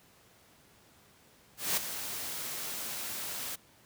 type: noise with ADSR envelope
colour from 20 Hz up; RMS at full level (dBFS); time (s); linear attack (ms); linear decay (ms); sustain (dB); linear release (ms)
white; -28; 1.57-3.56; 200; 11; -10; 13
effects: pink hiss -61 dBFS RMS until 3.85 s + high-pass 80 Hz 12 dB/octave

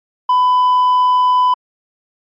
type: tone with hard clipping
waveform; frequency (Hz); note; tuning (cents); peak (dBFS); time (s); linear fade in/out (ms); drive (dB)
triangle; 1000; B5; +21; -8; 0.29-1.54; 5; 1
effects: MP3 32 kbps

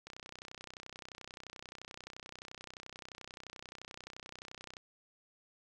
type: click train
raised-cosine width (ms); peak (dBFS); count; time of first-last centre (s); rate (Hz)
0.2; -29; 149; 0.07-4.768; 31.5
effects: none

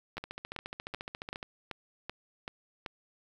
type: two click trains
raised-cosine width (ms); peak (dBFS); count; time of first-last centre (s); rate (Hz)
0.3; -23 / -21; 19 / 8; 0.17-1.429 / 0.18-2.862; 14.3 / 2.61
effects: 9-bit

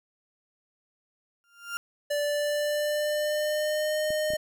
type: tone with exponential growth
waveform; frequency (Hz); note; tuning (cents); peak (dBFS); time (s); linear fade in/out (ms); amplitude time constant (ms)
35% pulse; 1396.9; F6; 0; -26; 1.44-1.77; 0; 70
type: tone with pitch glide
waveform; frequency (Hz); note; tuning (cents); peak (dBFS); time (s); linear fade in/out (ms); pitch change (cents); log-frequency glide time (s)
square; 584 to 613; D5 to D#5; -10 to -26; -26; 2.1-4.37; 10; +84; 2.22-3.98
type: clicks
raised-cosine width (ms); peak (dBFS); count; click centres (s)
3; -28; 3; 4.105 / 4.304 / 4.336
effects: none

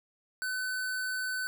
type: tone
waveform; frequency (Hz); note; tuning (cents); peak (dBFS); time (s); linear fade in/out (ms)
square; 1511; F#6; +36; -32; 0.42-1.47; 0
effects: none

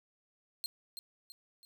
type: tone with echo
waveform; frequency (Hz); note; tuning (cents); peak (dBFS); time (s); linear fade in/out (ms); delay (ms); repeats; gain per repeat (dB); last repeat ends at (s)
sawtooth; 4186; C8; 0; -32; 0.64-0.66; 0; 330; 3; -7; 1.65
effects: none

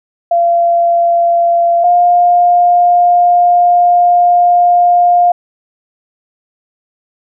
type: tone pair in turn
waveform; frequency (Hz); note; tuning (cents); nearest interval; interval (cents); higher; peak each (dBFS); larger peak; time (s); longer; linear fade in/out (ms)
sine; 686 / 705.3; F5 / F5; -31 / +17; unison; 48; second; -7 / -5; second; 0.31-1.84 / 1.84-5.32; second; 5
effects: none

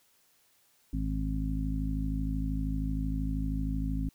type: harmonic tone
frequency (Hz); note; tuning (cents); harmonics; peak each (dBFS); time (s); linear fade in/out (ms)
52.9; G#1; +33; 1 / 2 / 3 / 4 / 5; -31 / -40 / -36 / -42 / -35; 0.93-4.09; 5
effects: white hiss -67 dBFS RMS until 4.14 s

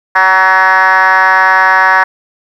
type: tone with frequency modulation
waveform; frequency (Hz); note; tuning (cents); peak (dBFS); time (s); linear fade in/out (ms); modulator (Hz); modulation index
sine; 1318.5; E6; 0; -3; 0.15-2.04; 10; 189; 2.9
effects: tanh soft clip ceiling -2 dBFS + 7-bit

